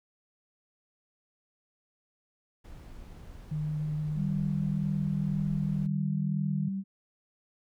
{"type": "noise", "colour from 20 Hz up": "brown", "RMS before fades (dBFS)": -46, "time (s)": [2.64, 5.87], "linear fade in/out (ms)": 10}
{"type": "tone with vibrato", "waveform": "sine", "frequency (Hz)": 151.8, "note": "D#3", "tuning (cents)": -42, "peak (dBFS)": -29, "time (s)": [3.51, 6.69], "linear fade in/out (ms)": 10, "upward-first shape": "triangle", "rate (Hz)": 6.5, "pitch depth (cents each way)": 15}
{"type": "tone", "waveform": "sine", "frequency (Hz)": 193.8, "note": "G3", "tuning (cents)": -20, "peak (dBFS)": -30, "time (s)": [4.15, 6.84], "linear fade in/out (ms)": 50}
{"effects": []}